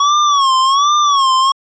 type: tone with vibrato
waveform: square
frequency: 1117 Hz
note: C#6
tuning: 13 cents sharp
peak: -10 dBFS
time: 0-1.52 s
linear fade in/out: 5 ms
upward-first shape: sine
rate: 1.3 Hz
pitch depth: 120 cents each way
effects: resampled to 16000 Hz